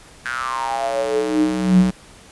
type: tone with high-pass filter sweep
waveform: square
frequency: 62.3 Hz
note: B1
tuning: 16 cents sharp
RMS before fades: -19 dBFS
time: 0.25-1.91 s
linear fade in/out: 10 ms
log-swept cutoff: 1600 to 150 Hz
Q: 8.5
effects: pink hiss -45 dBFS RMS until 2.31 s + resampled to 24000 Hz